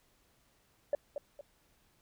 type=tone with echo; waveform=sine; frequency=576 Hz; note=D5; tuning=34 cents flat; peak=-25 dBFS; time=0.93-0.95 s; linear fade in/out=2 ms; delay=230 ms; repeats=2; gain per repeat=-9 dB; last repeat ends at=1.41 s; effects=tanh soft clip ceiling -23 dBFS + pink hiss -70 dBFS RMS until 2.01 s